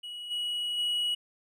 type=tone with level steps; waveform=triangle; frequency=2917 Hz; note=F#7; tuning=25 cents flat; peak=-36 / -28 / -25 dBFS; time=0.03-1.15 s; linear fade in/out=10 ms; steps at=0.3 / 0.77 s; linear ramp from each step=20 ms; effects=none